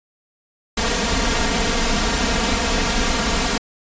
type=noise with comb filter; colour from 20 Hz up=pink; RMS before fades=-19 dBFS; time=0.77-3.58 s; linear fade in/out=5 ms; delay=4.3 ms; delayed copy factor=+0.8; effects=resampled to 16000 Hz